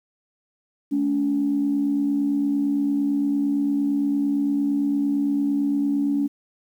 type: tone pair together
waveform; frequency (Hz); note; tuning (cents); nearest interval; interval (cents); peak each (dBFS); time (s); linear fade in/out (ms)
sine; 215.8 / 284.6; A3 / C#4; -33 / +46; perfect fourth; 479; -27 / -19; 0.91-6.28; 20
effects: tanh soft clip ceiling -12 dBFS + 9-bit